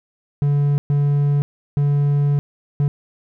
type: tone bursts at uneven times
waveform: triangle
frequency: 143.7 Hz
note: D3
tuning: 37 cents flat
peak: -12 dBFS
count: 4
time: 0.42-0.78 / 0.9-1.42 / 1.77-2.39 / 2.8-2.88 s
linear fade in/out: 0 ms
effects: none